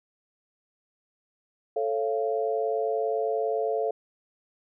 sine chord, A augmented, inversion none, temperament just, 440 / 550 / 687.5 Hz, A4 / C#5 / E#5, 0 / -14 / -27 cents, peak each -27 / -31 / -29 dBFS, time 1.76-3.91 s, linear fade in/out 5 ms, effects none

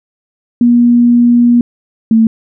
sine tone pair in turn, 239.7 / 224 Hz, A#3 / A3, +48 / +31 cents, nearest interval minor second, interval 117 cents, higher first, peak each -4 dBFS, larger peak neither, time 0.61-1.61 / 2.11-2.27 s, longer first, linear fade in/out 2 ms, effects none

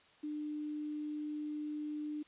sine tone with quantisation, 300 Hz, D4, 37 cents sharp, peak -37 dBFS, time 0.23-2.23 s, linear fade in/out 10 ms, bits 10, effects white hiss -64 dBFS RMS until 2.27 s + resampled to 8000 Hz

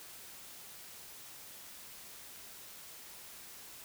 silence, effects white hiss -51 dBFS RMS until 3.84 s

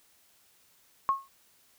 sine tone with exponential decay, 1088 Hz, C#6, 33 cents flat, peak -19 dBFS, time 1.09-1.28 s, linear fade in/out 0 ms, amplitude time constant 40 ms, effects white hiss -64 dBFS RMS until 1.78 s

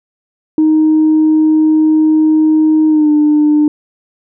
sine tone with pitch glide, 311.7 to 299.7 Hz, D#4 to D4, +3 to +35 cents, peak -5 dBFS, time 0.58-3.68 s, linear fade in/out 2 ms, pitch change -68 cents, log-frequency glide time 2.88-3.1 s, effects tanh soft clip ceiling -3 dBFS

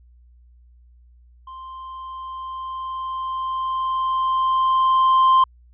triangle tone with level ramp, 1046.5 Hz, C6, in tune, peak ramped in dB -33 to -9 dBFS, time 1.47-5.44 s, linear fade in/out 5 ms, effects added 60 Hz sine -48 dBFS peak until 5.73 s + resampled to 8000 Hz

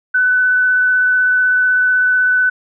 sine tone with vibrato, 1500 Hz, F#6, 23 cents sharp, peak -10 dBFS, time 0.14-2.5 s, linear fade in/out 10 ms, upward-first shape sine, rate 16 Hz, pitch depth 9 cents each way, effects none

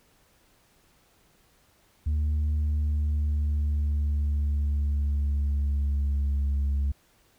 sine tone with pitch glide, 75.4 to 69.95 Hz, D2 to C#2, +46 to +16 cents, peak -20 dBFS, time 2.06-6.92 s, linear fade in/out 10 ms, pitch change -130 cents, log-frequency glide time 2.56-6.44 s, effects tanh soft clip ceiling -22 dBFS + pink hiss -63 dBFS RMS until 7.38 s

